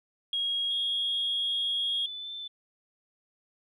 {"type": "tone", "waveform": "sine", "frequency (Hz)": 3284, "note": "G#7", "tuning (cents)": -20, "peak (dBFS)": -26, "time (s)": [0.33, 2.06], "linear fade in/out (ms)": 2}
{"type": "tone with vibrato", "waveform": "sine", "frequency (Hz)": 3520, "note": "A7", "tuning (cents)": 0, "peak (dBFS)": -36, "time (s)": [0.7, 2.48], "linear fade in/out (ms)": 10, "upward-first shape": "sine", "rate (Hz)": 2.6, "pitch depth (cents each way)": 13}
{"effects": ["tanh soft clip ceiling -21 dBFS"]}